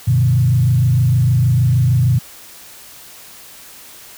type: tone with frequency modulation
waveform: sine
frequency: 123.3 Hz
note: B2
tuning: 2 cents flat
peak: -10 dBFS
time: 0.07-2.19 s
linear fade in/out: 10 ms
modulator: 26.5 Hz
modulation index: 0.94
effects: white hiss -39 dBFS RMS until 4.17 s